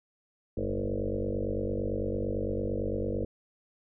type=tone with frequency modulation; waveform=sine; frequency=275.9 Hz; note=C#4; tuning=8 cents flat; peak=-28 dBFS; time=0.57-3.25 s; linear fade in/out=5 ms; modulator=48.9 Hz; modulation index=5.5; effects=none